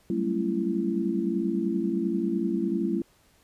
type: tone cluster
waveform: sine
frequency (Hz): 189.9 / 200.1 / 223 / 275.3 / 336.7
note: F#3 / G3 / A3 / C#4 / E4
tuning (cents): +45 / +36 / +23 / -12 / +37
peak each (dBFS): -31 / -33 / -30 / -33 / -28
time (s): 0.1-3.02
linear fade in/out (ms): 2
effects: pink hiss -62 dBFS RMS until 3.43 s + resampled to 32000 Hz